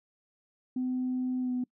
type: tone with pitch glide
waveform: sine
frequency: 254.2 to 250 Hz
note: C4 to B3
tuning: -50 to +21 cents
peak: -27 dBFS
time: 0.76-1.64 s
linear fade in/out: 5 ms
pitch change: -29 cents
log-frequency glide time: 1.4-1.52 s
effects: noise-tail reverb RT60 0.1 s tail -25 dB re dry + tanh soft clip ceiling -24 dBFS